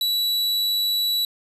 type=tone; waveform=45% pulse; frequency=3933 Hz; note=B7; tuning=8 cents flat; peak=-20 dBFS; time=0.01-1.25 s; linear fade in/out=2 ms; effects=resampled to 32000 Hz + 9-bit